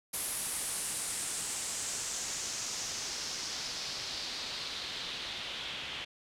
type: noise with low-pass filter sweep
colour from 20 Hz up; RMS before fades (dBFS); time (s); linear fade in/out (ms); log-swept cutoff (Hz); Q
white; -38; 0.13-6.05; 10; 11000 to 3100; 2.8
effects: none